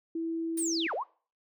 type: tone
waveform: sine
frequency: 328.9 Hz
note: E4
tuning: 4 cents flat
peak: -30 dBFS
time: 0.15-0.87 s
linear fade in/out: 5 ms
type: linear two-way sweep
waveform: sine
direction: down then up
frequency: 9450 to 412.6 to 1213 Hz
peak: -30 dBFS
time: 0.57-1.04 s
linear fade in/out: 20 ms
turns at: 0.94 s
type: noise with exponential decay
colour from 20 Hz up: blue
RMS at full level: -41 dBFS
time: 0.57-0.83 s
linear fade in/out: 5 ms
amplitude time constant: 55 ms
effects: noise-tail reverb RT60 0.4 s tail -23 dB re dry